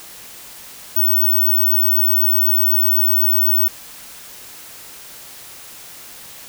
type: tone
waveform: sine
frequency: 15804 Hz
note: B9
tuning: in tune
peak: -12 dBFS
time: 0.96-3.68 s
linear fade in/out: 5 ms
effects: white hiss -38 dBFS RMS until 6.48 s